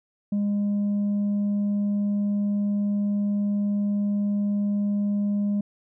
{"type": "tone with tanh clipping", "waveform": "sine", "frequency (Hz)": 204.1, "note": "G#3", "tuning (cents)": -30, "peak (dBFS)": -22, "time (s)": [0.32, 5.61], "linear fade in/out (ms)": 5, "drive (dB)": 2, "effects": []}